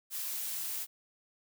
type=noise; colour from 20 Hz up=blue; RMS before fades=-37 dBFS; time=0.1-0.87 s; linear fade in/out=50 ms; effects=none